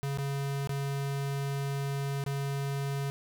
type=tone with dropouts; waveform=square; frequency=139.3 Hz; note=C#3; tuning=9 cents sharp; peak=-31 dBFS; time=0.03-3.1 s; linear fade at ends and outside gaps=0 ms; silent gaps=0.174-0.185 / 0.673-0.693 / 2.239-2.263 s; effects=none